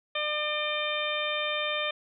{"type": "harmonic tone with a mistuned harmonic", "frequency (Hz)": 600, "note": "D5", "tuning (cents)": 37, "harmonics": [1, 2, 3, 4, 5, 6], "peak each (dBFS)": [-33, -35, -37, -33, -35, -35], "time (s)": [0.15, 1.91], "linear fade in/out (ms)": 5, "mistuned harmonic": 5, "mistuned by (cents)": 56, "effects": []}